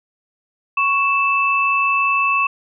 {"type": "tone pair together", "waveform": "sine", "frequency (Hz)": [1108.7, 2637], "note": ["C#6", "E7"], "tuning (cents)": [0, 0], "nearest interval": "octave + minor third", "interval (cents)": 1500, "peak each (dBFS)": -17, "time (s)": [0.77, 2.47], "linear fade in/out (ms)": 5, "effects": []}